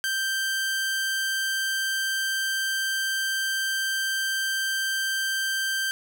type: tone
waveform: sawtooth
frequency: 1568 Hz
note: G6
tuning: in tune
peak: -21 dBFS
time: 0.04-5.91 s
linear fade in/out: 0 ms
effects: none